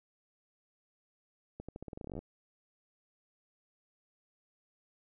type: accelerating click train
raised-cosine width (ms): 2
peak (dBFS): -29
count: 17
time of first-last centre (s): 1.6-2.19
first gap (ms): 86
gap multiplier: 0.87
effects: none